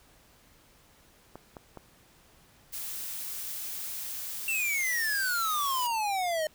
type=clicks; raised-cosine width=1 ms; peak=-28 dBFS; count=3; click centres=1.356 / 1.568 / 1.773 s
type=noise; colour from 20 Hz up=blue; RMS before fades=-37 dBFS; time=2.72-5.88 s; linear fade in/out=20 ms
type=exponential sweep; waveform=square; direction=down; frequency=2727 to 609 Hz; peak=-28 dBFS; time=4.48-6.47 s; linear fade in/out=2 ms
effects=pink hiss -60 dBFS RMS until 6.54 s